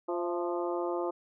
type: harmonic tone with a mistuned harmonic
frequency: 174.61 Hz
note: F3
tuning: in tune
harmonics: 2 / 3 / 4 / 5 / 6 / 7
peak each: -32 / -36 / -38 / -40 / -42 / -43 dBFS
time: 0.08-1.11 s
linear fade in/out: 10 ms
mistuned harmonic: 4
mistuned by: -48 cents
effects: none